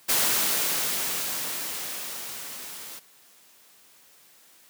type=noise with level ramp; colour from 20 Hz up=white; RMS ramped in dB=-22 to -41 dBFS; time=0.08-3 s; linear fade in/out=20 ms; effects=white hiss -56 dBFS RMS until 4.69 s + high-pass 150 Hz 12 dB/octave